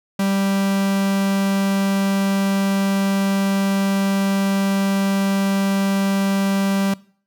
45% pulse tone, 196 Hz, G3, in tune, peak -17 dBFS, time 0.19-6.94 s, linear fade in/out 5 ms, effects noise-tail reverb RT60 0.5 s tail -22 dB re dry

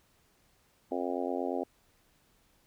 harmonic tone, 88.7 Hz, F2, 27 cents sharp, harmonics 3 / 4 / 5 / 6 / 7 / 8 / 9, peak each -36 / -37 / -38 / -39 / -39 / -40 / -41 dBFS, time 0.91-1.64 s, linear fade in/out 10 ms, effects pink hiss -68 dBFS RMS until 2.66 s

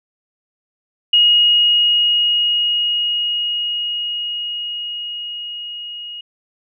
sine tone with level ramp, 2880 Hz, F#7, 47 cents flat, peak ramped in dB -8 to -28 dBFS, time 1.13-6.21 s, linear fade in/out 5 ms, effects none

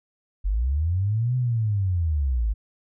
sine linear two-way sweep, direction up then down, 43.65 to 128 to 49.8 Hz, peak -20 dBFS, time 0.44-2.54 s, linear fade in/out 20 ms, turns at 1.36 s, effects none

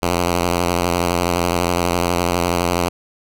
5% pulse tone with vibrato, 87.31 Hz, F2, in tune, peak -5 dBFS, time 0.02-2.89 s, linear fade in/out 10 ms, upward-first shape square, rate 12 Hz, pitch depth 38 cents each way, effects none

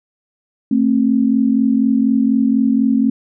sine tone pair together, 223.1 / 267.2 Hz, A3 / C4, +24 / +36 cents, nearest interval minor third, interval 312 cents, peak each -14 dBFS, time 0.71-3.1 s, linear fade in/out 5 ms, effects none

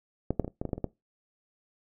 clicks, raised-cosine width 2 ms, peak -13 / -11 / -20 / -24 / -18 / -18 / -29 / -15 / -24 / -15 dBFS, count 10, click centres 0.306 / 0.397 / 0.446 / 0.479 / 0.615 / 0.653 / 0.691 / 0.732 / 0.78 / 0.843 s, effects noise-tail reverb RT60 0.2 s tail -20 dB re dry

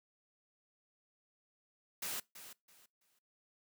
white noise with echo, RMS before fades -40 dBFS, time 2.02-2.2 s, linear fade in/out 5 ms, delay 330 ms, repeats 3, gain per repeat -12 dB, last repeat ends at 3.19 s, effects noise-tail reverb RT60 0.2 s tail -22 dB re dry + high-pass 150 Hz 12 dB/octave

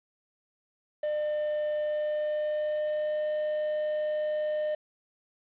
triangle tone with pitch glide, 602 to 607.9 Hz, D5 to D#5, +43 to -40 cents, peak -25 dBFS, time 1.03-4.75 s, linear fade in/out 5 ms, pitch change +17 cents, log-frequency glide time 1.76-3.31 s, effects resampled to 8000 Hz + 9-bit

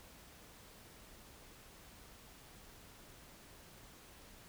silence, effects pink hiss -58 dBFS RMS until 4.48 s

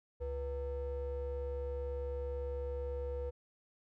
triangle ring-modulated tone, 210 Hz, G#3, 19 cents sharp, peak -31 dBFS, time 0.2-3.31 s, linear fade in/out 20 ms, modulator 279 Hz, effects none

